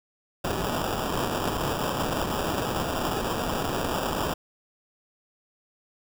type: noise with sample-and-hold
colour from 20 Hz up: blue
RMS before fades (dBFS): -28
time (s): 0.44-4.34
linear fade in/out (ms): 5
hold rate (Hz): 2100
effects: none